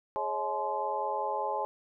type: tone cluster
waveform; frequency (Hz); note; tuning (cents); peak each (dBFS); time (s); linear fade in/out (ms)
sine; 419.9 / 550 / 635 / 856 / 1037; G#4 / C#5 / D#5 / A5 / C6; +19 / -14 / +35 / -48 / -16; -39 / -36 / -39 / -32 / -37; 0.16-1.65; 0
effects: none